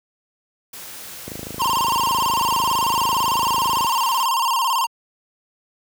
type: noise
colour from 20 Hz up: white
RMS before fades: -36 dBFS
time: 0.73-4.25 s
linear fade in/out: 5 ms
type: click train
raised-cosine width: 2 ms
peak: -18 dBFS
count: 69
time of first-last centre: 1.28-3.846 s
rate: 26.5 Hz
type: tone with vibrato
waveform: square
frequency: 987.8 Hz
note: B5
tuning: in tune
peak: -18 dBFS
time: 1.59-4.87 s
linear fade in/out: 20 ms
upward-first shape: square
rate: 18 Hz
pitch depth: 110 cents each way
effects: high-pass 60 Hz 12 dB/octave